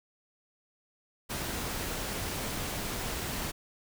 pink noise, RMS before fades -35 dBFS, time 1.29-3.52 s, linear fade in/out 20 ms, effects none

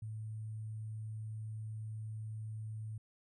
sine tone with sample-and-hold, 109 Hz, A2, 16 cents flat, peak -40 dBFS, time 0.02-2.98 s, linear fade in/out 5 ms, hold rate 8820 Hz, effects resampled to 32000 Hz

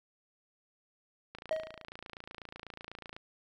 click train, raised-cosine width 0.3 ms, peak -28 dBFS, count 52, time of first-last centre 1.35-3.165 s, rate 28.1 Hz
triangle tone with exponential decay, 633 Hz, D#5, 30 cents sharp, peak -25 dBFS, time 1.51-1.84 s, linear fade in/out 1 ms, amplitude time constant 71 ms
effects none

